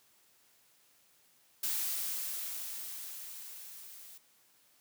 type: noise with level ramp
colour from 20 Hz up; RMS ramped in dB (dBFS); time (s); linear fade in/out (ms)
blue; -33 to -52; 1.63-4.18; 5
effects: white hiss -67 dBFS RMS until 4.8 s + high-pass 80 Hz 12 dB/octave